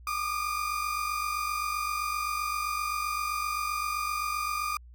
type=tone pair together; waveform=35% pulse; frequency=1178 / 1225.7 Hz; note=D6 / D#6; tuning=+5 / -26 cents; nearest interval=minor second; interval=69 cents; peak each=-32 / -29 dBFS; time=0.07-4.77 s; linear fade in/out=2 ms; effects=added 60 Hz sine -47 dBFS peak until 4.94 s